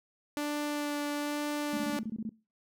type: tone with vibrato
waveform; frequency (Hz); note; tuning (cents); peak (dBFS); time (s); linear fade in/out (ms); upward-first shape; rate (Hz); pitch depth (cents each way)
sawtooth; 293.2; D4; -3; -27; 0.37-1.99; 0; sine; 1.1; 10
type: tone bursts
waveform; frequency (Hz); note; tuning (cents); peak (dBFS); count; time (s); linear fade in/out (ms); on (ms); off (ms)
sine; 220; A3; 0; -32; 9; 1.73-2.293; 2; 43; 22
effects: noise-tail reverb RT60 0.3 s tail -20 dB re dry